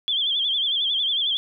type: tone with vibrato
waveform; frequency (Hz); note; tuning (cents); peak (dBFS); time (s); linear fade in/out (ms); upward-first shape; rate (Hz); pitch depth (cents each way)
sine; 3322; G#7; 0; -20; 0.08-1.37; 0; sine; 11; 100
effects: none